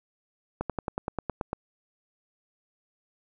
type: slowing click train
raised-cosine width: 1 ms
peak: -15 dBFS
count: 10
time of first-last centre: 0.61-1.531 s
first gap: 87 ms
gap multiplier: 1.04
effects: none